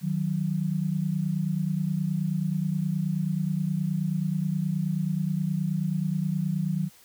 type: tone pair together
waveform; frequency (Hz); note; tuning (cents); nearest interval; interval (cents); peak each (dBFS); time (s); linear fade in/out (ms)
sine; 155.56 / 184.99; D#3 / F#3; 0 / 0; minor third; 300; -27; 0.01-6.9; 50
effects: white hiss -55 dBFS RMS until 7.04 s